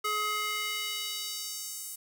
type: tone with high-pass filter sweep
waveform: square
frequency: 422.5 Hz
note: G#4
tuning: 30 cents sharp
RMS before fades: -34 dBFS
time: 0.04-1.96 s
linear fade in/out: 10 ms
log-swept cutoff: 1000 to 9100 Hz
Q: 1.4
effects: 10-bit